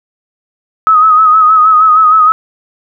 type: tone with vibrato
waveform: sine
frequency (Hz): 1269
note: D#6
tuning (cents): +34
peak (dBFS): -3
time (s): 0.87-2.32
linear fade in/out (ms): 0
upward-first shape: sine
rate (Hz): 6.4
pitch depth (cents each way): 49
effects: none